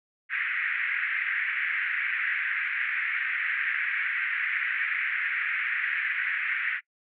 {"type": "band-pass noise", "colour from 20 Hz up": "pink", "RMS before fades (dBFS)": -29, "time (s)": [0.29, 6.81], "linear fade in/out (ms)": 50, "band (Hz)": [1600, 2300], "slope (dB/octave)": 48, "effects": ["noise-tail reverb RT60 0.1 s tail -22 dB re dry"]}